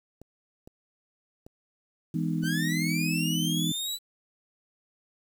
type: clicks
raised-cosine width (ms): 2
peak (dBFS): -33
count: 4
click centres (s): 0.216 / 0.675 / 1.465 / 2.437
type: chord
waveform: sine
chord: E major seventh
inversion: none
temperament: just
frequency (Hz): 164.81 / 206 / 247.2 / 309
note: E3 / G#3 / B3 / D#4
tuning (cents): 0 / -14 / +2 / -12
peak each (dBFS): -28 / -34 / -33 / -33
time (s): 2.14-3.72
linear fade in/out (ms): 5
type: linear sweep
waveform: sawtooth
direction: up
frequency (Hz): 1480 to 3990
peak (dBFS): -27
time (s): 2.42-3.99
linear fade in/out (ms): 50
effects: 9-bit